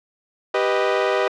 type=chord; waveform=sawtooth; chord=G augmented; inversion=none; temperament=equal; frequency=392 / 493.9 / 622.3 Hz; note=G4 / B4 / D#5; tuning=0 / 0 / 0 cents; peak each=-18 dBFS; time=0.54-1.28 s; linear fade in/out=5 ms; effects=low-pass 3000 Hz 12 dB/octave